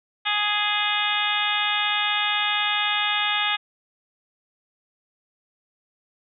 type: harmonic tone with a mistuned harmonic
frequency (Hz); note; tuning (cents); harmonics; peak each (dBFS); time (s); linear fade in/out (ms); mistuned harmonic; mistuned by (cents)
416.1; G#4; +3; 2 / 3 / 4 / 5 / 6 / 7 / 8 / 9; -29 / -29 / -29 / -29 / -29 / -29 / -29 / -29; 0.25-3.57; 20; 9; -55
effects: none